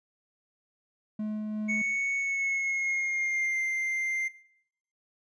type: tone with tremolo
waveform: triangle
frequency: 213.6 Hz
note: G#3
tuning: 49 cents sharp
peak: -27 dBFS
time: 1.19-1.82 s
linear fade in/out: 5 ms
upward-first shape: sine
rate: 2.8 Hz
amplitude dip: 25%
type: tone with pitch glide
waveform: triangle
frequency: 2217 to 2093 Hz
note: C#7 to C7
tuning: 0 to 0 cents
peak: -25 dBFS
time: 1.68-4.29 s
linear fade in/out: 20 ms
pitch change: -100 cents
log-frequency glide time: 2.17-3.58 s
effects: noise-tail reverb RT60 0.7 s tail -19 dB re dry + resampled to 22050 Hz